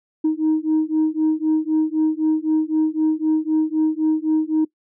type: beating tone pair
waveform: sine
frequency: 311.1 / 315 Hz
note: D#4 / D#4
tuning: 0 / +21 cents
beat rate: 3.9 Hz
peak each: -18 dBFS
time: 0.24-4.65 s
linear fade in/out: 10 ms
effects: noise-tail reverb RT60 0.1 s tail -21 dB re dry + tanh soft clip ceiling -12 dBFS